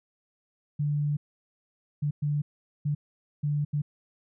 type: tone bursts at uneven times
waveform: sine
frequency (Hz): 146.83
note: D3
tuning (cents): 0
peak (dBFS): -24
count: 6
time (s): 0.79-1.17 / 2.02-2.11 / 2.22-2.42 / 2.85-2.95 / 3.43-3.65 / 3.73-3.82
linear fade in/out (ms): 10
effects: none